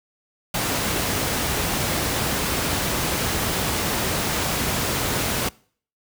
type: noise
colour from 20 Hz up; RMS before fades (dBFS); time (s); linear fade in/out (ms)
pink; -23; 0.54-5.49; 5
effects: noise-tail reverb RT60 0.5 s tail -24 dB re dry + high-pass 60 Hz 12 dB/octave